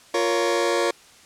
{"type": "chord", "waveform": "sawtooth", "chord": "Bb minor", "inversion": "second", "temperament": "just", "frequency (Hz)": [349.6, 466.2, 559.4], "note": ["F4", "Bb4", "Db5"], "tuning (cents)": [2, 0, 16], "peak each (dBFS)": -20, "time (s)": [0.14, 0.91], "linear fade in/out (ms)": 5, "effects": ["white hiss -50 dBFS RMS until 1.25 s", "low-pass 8000 Hz 12 dB/octave"]}